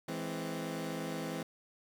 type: chord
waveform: 20% pulse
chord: E augmented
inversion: none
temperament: equal with one note detuned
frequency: 164.81 / 210.8 / 261.6 Hz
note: E3 / G#3 / B#3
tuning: 0 / +26 / 0 cents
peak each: -35 / -38 / -36 dBFS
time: 0.08-1.43 s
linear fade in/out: 5 ms
effects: 11-bit